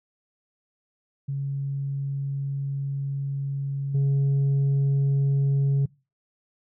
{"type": "tone with level steps", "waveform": "sine", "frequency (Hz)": 138.59, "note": "C#3", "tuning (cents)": 0, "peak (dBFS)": [-25, -16], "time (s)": [1.28, 5.86], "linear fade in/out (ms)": 10, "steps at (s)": 3.94, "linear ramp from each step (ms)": 10, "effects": ["noise-tail reverb RT60 0.3 s tail -24 dB re dry", "tanh soft clip ceiling -18 dBFS"]}